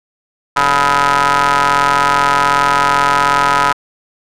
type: ring-modulated tone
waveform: sawtooth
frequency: 138.59 Hz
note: C#3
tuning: in tune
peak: -3 dBFS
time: 0.56-3.73 s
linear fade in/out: 10 ms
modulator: 1130 Hz
effects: low-pass 9000 Hz 12 dB/octave